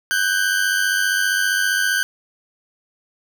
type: tone pair together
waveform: 40% pulse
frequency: 1500 / 1595.1 Hz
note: F#6 / G6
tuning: +23 / +30 cents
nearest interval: minor second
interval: 107 cents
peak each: -19 dBFS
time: 0.11-2.03 s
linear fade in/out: 0 ms
effects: none